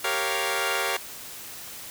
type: chord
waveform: 10% pulse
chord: G half-diminished seventh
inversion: none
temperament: equal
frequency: 392 / 466.2 / 554.4 / 698.5 Hz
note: G4 / Bb4 / Db5 / F5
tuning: 0 / 0 / 0 / 0 cents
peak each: -22 dBFS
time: 0.04-0.97 s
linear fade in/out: 5 ms
effects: white hiss -40 dBFS RMS until 1.9 s